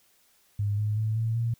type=tone with pitch steps; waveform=sine; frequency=102.5 / 105.81 / 109.22 / 112.75 / 116.39 Hz; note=G#2 / G#2 / A2 / A2 / A#2; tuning=-22 / +33 / -12 / +43 / -2 cents; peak=-24 dBFS; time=0.59-1.54 s; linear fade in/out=5 ms; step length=190 ms; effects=white hiss -64 dBFS RMS until 1.59 s